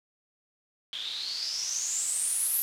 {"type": "noise with low-pass filter sweep", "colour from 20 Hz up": "blue", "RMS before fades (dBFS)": -31, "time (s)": [0.93, 2.62], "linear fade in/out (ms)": 0, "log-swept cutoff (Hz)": [3300, 12000], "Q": 10, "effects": []}